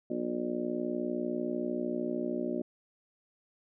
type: harmonic tone with a mistuned harmonic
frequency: 60.1 Hz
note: B1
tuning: 46 cents flat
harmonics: 3 / 4 / 5 / 6 / 7 / 8 / 9 / 10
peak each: -44 / -35 / -38 / -35 / -47 / -48 / -47 / -39 dBFS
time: 0.1-2.62 s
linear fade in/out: 5 ms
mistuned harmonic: 9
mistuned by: +22 cents
effects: none